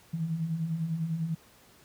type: beating tone pair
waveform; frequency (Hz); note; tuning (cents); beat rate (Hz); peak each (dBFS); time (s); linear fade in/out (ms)
sine; 154.1 / 164.1; D#3 / E3; -16 / -8; 10; -37 / -29; 0.13-1.35; 10
effects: pink hiss -58 dBFS RMS until 1.84 s + high-pass 60 Hz 12 dB/octave